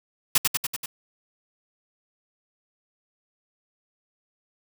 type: noise with echo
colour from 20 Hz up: white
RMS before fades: -18 dBFS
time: 0.35-0.38 s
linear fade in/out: 5 ms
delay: 96 ms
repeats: 5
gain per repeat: -3 dB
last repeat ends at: 0.86 s
effects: none